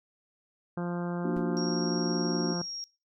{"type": "harmonic tone", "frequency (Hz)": 174.61, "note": "F3", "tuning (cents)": 0, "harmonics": [1, 2, 3, 4, 5, 6, 7, 8, 9], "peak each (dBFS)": [-31, -37, -41, -43, -45, -47, -48, -49, -50], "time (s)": [0.77, 2.62], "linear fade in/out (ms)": 5}
{"type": "chord", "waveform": "sine", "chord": "Bb augmented", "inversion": "none", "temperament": "equal with one note detuned", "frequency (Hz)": [233.1, 297.9, 370], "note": ["Bb3", "D4", "F#4"], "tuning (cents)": [0, 25, 0], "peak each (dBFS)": -33, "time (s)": [1.24, 2.54], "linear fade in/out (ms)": 10}
{"type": "noise with exponential decay", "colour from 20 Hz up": "brown", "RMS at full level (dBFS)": -39, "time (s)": [1.36, 1.47], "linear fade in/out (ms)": 5, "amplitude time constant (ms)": 23}
{"type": "tone", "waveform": "sine", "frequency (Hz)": 5588, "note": "F8", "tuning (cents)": 0, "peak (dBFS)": -35, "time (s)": [1.57, 2.84], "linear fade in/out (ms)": 0}
{"effects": ["noise-tail reverb RT60 0.3 s tail -22 dB re dry"]}